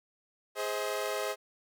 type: chord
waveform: sawtooth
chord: Ab major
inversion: none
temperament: equal with one note detuned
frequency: 415.3 / 523.3 / 637.2 Hz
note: Ab4 / C5 / Eb5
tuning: 0 / 0 / +41 cents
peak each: -32 dBFS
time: 0.55-1.36 s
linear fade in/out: 50 ms
effects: none

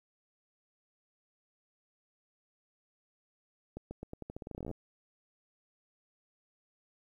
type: accelerating click train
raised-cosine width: 2 ms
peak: -28 dBFS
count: 20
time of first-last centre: 3.77-4.713 s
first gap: 140 ms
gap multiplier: 0.86
effects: 11-bit

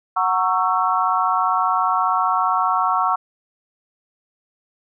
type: chord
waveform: sine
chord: F# dominant seventh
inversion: none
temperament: just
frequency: 740 / 925 / 1110 / 1332 Hz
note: F#5 / A#5 / C#6 / E6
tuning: 0 / -14 / +2 / +18 cents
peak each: -22 / -23 / -20 / -22 dBFS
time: 0.16-3.16 s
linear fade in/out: 10 ms
effects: none

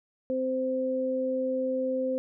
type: tone pair together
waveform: sine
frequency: 259.5 / 519 Hz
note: C4 / C5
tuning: -14 / -14 cents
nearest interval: octave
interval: 1200 cents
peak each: -31 / -27 dBFS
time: 0.3-2.18 s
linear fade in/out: 0 ms
effects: none

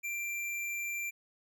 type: tone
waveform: square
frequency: 2361 Hz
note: D7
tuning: 9 cents sharp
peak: -35 dBFS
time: 0.03-1.11 s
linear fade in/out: 20 ms
effects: none

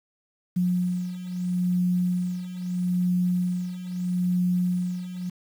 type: beating tone pair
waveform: sine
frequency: 179.1 / 179.87 Hz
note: F3 / F#3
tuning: +44 / -49 cents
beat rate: 0.77 Hz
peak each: -28 / -24 dBFS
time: 0.56-5.3 s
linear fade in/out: 10 ms
effects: 8-bit

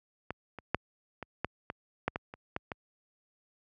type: clicks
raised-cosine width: 0.5 ms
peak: -20 / -27 / -11 / -24 / -15 / -21 / -13 / -18 / -28 / -17 / -21 dBFS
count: 11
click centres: 0.306 / 0.587 / 0.746 / 1.227 / 1.446 / 1.701 / 2.08 / 2.159 / 2.339 / 2.564 / 2.718 s
effects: high-pass 60 Hz 12 dB/octave

